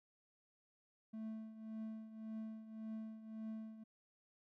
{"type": "tone with tremolo", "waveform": "triangle", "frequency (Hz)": 220, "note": "A3", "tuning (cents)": 0, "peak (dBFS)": -40, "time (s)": [1.13, 3.84], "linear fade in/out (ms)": 10, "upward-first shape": "triangle", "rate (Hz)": 1.8, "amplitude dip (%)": 75, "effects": []}